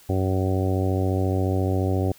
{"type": "harmonic tone", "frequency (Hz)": 94.3, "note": "F#2", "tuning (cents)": 33, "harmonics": [1, 2, 3, 4, 5, 6, 7, 8], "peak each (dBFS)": [-22, -31, -28, -29, -33, -33, -37, -34], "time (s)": [0.09, 2.12], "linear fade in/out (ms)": 5, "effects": ["white hiss -52 dBFS RMS until 2.18 s"]}